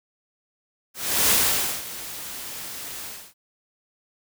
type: noise with ADSR envelope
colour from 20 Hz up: white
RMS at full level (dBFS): -18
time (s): 0.94-3.34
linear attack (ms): 360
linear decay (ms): 520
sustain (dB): -17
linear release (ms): 280
effects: none